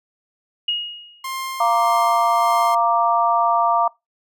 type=tone with exponential decay; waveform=sine; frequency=2875 Hz; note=F7; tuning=50 cents sharp; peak=-16 dBFS; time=0.68-1.33 s; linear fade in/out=5 ms; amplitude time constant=140 ms
type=tone with tremolo; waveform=sawtooth; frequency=1058 Hz; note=C6; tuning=19 cents sharp; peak=-21 dBFS; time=1.24-2.75 s; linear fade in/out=5 ms; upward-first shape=sine; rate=1.7 Hz; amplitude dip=35%
type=chord; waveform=sine; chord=Bb major; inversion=second; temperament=equal with one note detuned; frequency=692 / 932.3 / 1174.7 Hz; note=F5 / Bb5 / D6; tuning=-16 / 0 / 0 cents; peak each=-19 dBFS; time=1.6-3.88 s; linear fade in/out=5 ms
effects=noise-tail reverb RT60 0.2 s tail -23 dB re dry